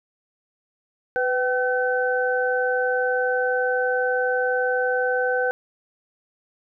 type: tone cluster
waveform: sine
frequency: 501 / 769 / 1523 Hz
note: B4 / G5 / F#6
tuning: +25 / -33 / +50 cents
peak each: -22 / -27 / -24 dBFS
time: 1.16-5.51 s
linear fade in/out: 0 ms
effects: none